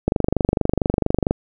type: click train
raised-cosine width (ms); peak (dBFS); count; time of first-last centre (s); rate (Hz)
2; -3; 31; 0.08-1.31; 24.4
effects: none